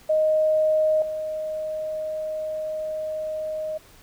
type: tone with level steps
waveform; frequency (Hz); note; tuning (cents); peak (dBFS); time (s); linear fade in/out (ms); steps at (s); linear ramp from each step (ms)
sine; 622.3; D#5; 0; -17 / -26; 0.09-3.78; 10; 1.02; 2
effects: pink hiss -52 dBFS RMS until 4.02 s